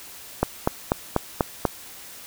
click train, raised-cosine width 1 ms, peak -4 dBFS, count 6, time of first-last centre 0.43-1.652 s, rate 4.09 Hz, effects white hiss -42 dBFS RMS until 2.26 s

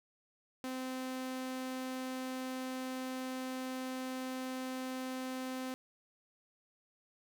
sawtooth tone, 258.4 Hz, C4, 21 cents flat, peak -34 dBFS, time 0.64-5.74 s, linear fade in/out 0 ms, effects none

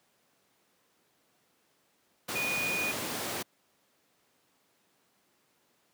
sine tone in noise, 2460 Hz, D#7, 20 cents flat, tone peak -30 dBFS, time 2.35-2.92 s, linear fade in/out 10 ms, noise pink, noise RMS -34 dBFS, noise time 2.28-3.43 s, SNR +1 dB, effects pink hiss -70 dBFS RMS until 5.93 s + high-pass 200 Hz 12 dB/octave

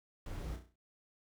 brown noise with echo, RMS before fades -43 dBFS, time 0.26-0.56 s, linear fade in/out 2 ms, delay 33 ms, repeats 6, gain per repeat -6 dB, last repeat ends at 0.758 s, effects none

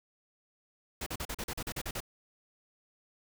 pink noise bursts, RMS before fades -37 dBFS, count 11, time 1.01-2.004 s, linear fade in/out 5 ms, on 54 ms, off 40 ms, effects none

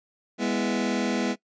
sawtooth chord, E major, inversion first, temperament just, 206 / 247.2 / 329.6 Hz, G#3 / B3 / E4, -14 / +2 / 0 cents, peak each -24 / -23 / -26 dBFS, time 0.38-1.36 s, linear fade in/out 50 ms, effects noise-tail reverb RT60 0.1 s tail -21 dB re dry + resampled to 16000 Hz

